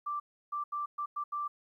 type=tone bursts at uneven times; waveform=sine; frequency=1174.7 Hz; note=D6; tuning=in tune; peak=-32 dBFS; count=6; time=0.06-0.2 / 0.52-0.64 / 0.72-0.86 / 0.98-1.06 / 1.16-1.24 / 1.32-1.48 s; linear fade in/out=10 ms; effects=12-bit